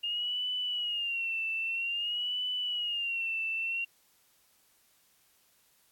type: tone with vibrato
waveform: sine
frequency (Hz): 2821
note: F7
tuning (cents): +17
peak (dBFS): -30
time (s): 0.03-3.85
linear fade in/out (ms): 10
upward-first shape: sine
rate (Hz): 0.51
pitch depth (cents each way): 100
effects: white hiss -67 dBFS RMS until 5.91 s + AAC 64 kbps